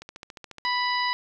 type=click train; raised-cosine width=0.2 ms; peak=-23 dBFS; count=10; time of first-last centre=0.02-0.654 s; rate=14.2 Hz
type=harmonic tone; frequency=987.8 Hz; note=B5; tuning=in tune; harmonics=1 / 2 / 3 / 4 / 5; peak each=-26 / -28 / -35 / -34 / -32 dBFS; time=0.65-1.13 s; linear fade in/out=0 ms
effects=none